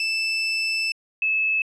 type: tone pair in turn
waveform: 30% pulse / sine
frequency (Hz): 2642 / 2603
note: E7 / E7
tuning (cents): +3 / -22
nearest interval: unison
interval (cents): 25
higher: first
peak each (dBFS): -19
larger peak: neither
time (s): 0-0.92 / 1.22-1.62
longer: first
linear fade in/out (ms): 2
effects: resampled to 22050 Hz